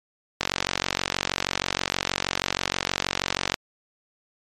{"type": "click train", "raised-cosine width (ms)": 0.2, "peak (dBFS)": -4, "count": 146, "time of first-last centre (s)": [0.41, 3.542], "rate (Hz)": 46.3, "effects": ["MP3 64 kbps"]}